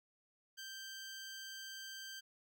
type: tone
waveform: 15% pulse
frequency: 1568 Hz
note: G6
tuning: in tune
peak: -40 dBFS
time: 0.57-2.21 s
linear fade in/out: 20 ms
effects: none